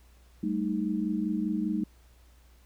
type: tone cluster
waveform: sine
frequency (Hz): 194.9 / 219.9 / 310.4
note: G3 / A3 / D#4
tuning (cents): -10 / -1 / -4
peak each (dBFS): -31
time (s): 0.43-1.84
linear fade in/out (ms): 5
effects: added 60 Hz sine -55 dBFS peak until 2.65 s + pink hiss -64 dBFS RMS until 2.65 s